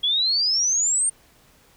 sine exponential sweep, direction up, 3304 to 8910 Hz, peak -18 dBFS, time 0.03-1.1 s, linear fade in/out 10 ms, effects pink hiss -56 dBFS RMS until 1.76 s

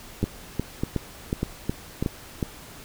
two click trains, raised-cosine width 3 ms, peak -11 / -11 dBFS, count 7 / 4, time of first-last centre 0.23-2.428 / 0.24-2.026 s, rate 2.73 / 1.68 Hz, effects pink hiss -44 dBFS RMS until 2.84 s

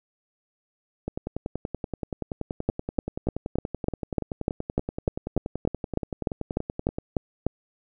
two click trains, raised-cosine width 2 ms, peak -9 / -16 dBFS, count 17 / 63, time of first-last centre 2.69-7.466 / 1.08-6.985 s, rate 3.35 / 10.5 Hz, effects none

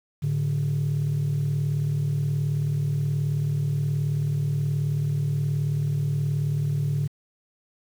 sine tone pair together, 107.1 / 145.82 Hz, A2 / D3, -46 / -12 cents, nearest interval perfect fourth, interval 534 cents, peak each -26 / -21 dBFS, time 0.22-7.08 s, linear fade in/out 20 ms, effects tanh soft clip ceiling -19 dBFS + 8-bit

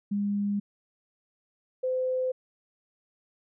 sine tone pair in turn, 203.1 / 512.8 Hz, G#3 / C5, -38 / -35 cents, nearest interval octave + major third, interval 1603 cents, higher second, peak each -25 dBFS, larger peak neither, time 0.11-0.6 / 1.83-2.32 s, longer neither, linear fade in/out 10 ms, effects none

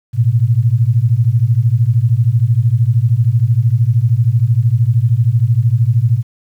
sine beating tone pair, 110.3 / 123.3 Hz, A2 / B2, +5 / -2 cents, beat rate 13 Hz, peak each -12 dBFS, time 0.13-6.23 s, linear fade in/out 50 ms, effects 8-bit

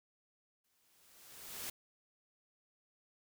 white noise with exponential growth, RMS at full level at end -41 dBFS, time 0.64-1.7 s, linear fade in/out 5 ms, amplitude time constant 230 ms, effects none

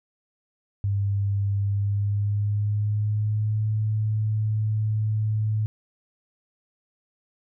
sine tone with pitch glide, 100 to 107.8 Hz, G2 to A2, +35 to -35 cents, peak -21 dBFS, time 0.84-5.66 s, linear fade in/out 0 ms, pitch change +130 cents, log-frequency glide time 1.6-3.65 s, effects none

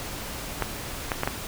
clicks, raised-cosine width 0.5 ms, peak -9 dBFS, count 4, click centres 0.623 / 1.118 / 1.234 / 1.275 s, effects pink hiss -35 dBFS RMS until 1.47 s

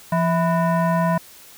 sine tone with frequency modulation, 171.1 Hz, F3, 35 cents flat, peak -16 dBFS, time 0.12-1.18 s, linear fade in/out 5 ms, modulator 824 Hz, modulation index 1.1, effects white hiss -45 dBFS RMS until 1.57 s

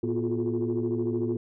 sine tone cluster, 112.3 / 241.9 / 346.5 / 359.8 / 427.1 Hz, A2 / B3 / F4 / F#4 / G#4, +36 / -36 / -14 / -48 / +48 cents, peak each -32 / -30 / -29 / -30 / -35 dBFS, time 0.03-1.37 s, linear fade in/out 5 ms, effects tanh soft clip ceiling -18 dBFS

